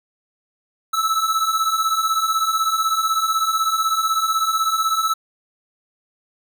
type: beating tone pair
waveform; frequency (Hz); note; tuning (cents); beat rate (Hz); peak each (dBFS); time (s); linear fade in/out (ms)
square; 1300 / 1316; E6 / E6; -24 / -3; 16; -23 / -20; 0.93-5.14; 10
effects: none